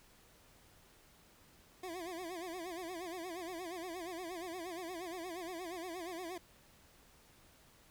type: tone with vibrato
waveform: 25% pulse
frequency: 349.2 Hz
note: F4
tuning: in tune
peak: -38 dBFS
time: 1.83-6.38 s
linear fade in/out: 5 ms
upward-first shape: sine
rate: 8.5 Hz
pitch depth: 130 cents each way
effects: pink hiss -64 dBFS RMS until 7.9 s